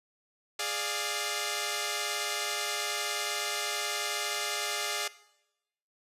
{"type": "chord", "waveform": "5% pulse", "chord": "D diminished", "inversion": "second", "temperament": "equal with one note detuned", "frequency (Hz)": [415.3, 591.8, 698.5], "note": ["Ab4", "D5", "F5"], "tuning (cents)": [0, 13, 0], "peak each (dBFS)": -24, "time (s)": [0.59, 5.08], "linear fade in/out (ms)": 5, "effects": ["noise-tail reverb RT60 0.9 s tail -19 dB re dry", "resampled to 32000 Hz"]}